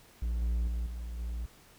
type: tone with level steps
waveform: triangle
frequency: 58.27 Hz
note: A#1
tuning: in tune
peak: -27 / -25 / -28 / -34 / -31 dBFS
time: 0.22-1.46 s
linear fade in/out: 5 ms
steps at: 0.42 / 0.67 / 0.86 / 1.19 s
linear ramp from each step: 2 ms
effects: pink hiss -58 dBFS RMS until 1.78 s